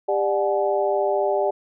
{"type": "tone cluster", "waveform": "sine", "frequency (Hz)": [398.8, 594, 738, 852], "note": ["G4", "D5", "F#5", "G#5"], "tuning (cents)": [30, 20, -5, 44], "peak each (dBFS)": [-23, -22, -26, -28], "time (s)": [0.08, 1.51], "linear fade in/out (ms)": 10, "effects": []}